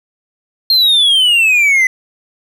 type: exponential sweep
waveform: triangle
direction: down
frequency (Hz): 4239 to 2008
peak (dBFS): -6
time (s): 0.7-1.87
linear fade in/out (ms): 2
effects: none